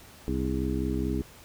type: harmonic tone with a mistuned harmonic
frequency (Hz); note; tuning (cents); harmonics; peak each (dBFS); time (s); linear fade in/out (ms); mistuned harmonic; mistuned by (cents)
64.7; C2; -19; 1 / 2 / 3 / 4 / 5 / 6; -31 / -35 / -34 / -32 / -33 / -36; 0.28-1.22; 0; 6; +92
effects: pink hiss -51 dBFS RMS until 1.44 s